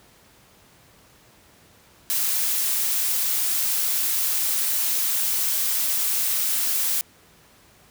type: noise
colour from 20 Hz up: blue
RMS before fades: -23 dBFS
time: 2.1-7.01 s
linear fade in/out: 0 ms
effects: pink hiss -54 dBFS RMS until 7.9 s + high-pass 60 Hz 12 dB/octave